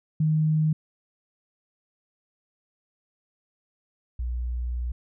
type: tone pair in turn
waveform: sine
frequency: 155.56 / 60.57 Hz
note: D#3 / B1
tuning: 0 / -33 cents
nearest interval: octave + major third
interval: 1633 cents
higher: first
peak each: -19 / -26 dBFS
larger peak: first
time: 0.2-0.73 / 4.19-4.92 s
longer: second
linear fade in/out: 5 ms
effects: none